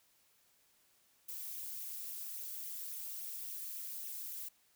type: noise with flanger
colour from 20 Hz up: violet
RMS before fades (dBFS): -44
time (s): 1.28-4.49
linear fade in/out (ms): 10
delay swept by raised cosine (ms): 0.31 to 3.41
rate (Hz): 3.6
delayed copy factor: +0.6
effects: white hiss -71 dBFS RMS until 4.75 s